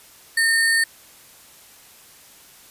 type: tone with sample-and-hold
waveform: sine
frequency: 1821 Hz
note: A#6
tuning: 41 cents flat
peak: -15 dBFS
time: 0.37-0.84 s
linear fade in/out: 5 ms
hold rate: 6300 Hz
effects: white hiss -48 dBFS RMS until 2.7 s + resampled to 32000 Hz